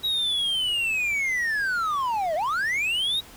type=linear two-way sweep; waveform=triangle; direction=down then up; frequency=3857 to 599 to 3857 Hz; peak=-21 dBFS; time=0.03-3.21 s; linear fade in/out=20 ms; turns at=2.35 s; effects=pink hiss -47 dBFS RMS until 3.36 s